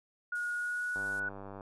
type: tone with pitch glide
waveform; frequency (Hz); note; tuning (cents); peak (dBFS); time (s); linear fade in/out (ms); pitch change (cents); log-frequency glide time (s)
sine; 1443 to 1475; F#6 to F#6; -44 to -6; -32; 0.32-1.29; 5; +38; 0.53-1.04
type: noise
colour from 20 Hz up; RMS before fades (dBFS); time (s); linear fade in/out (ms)
violet; -49; 0.35-1.2; 5
type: click train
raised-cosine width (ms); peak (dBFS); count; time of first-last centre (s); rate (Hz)
1; -31; 65; 0.96-1.608; 98.7
effects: resampled to 24000 Hz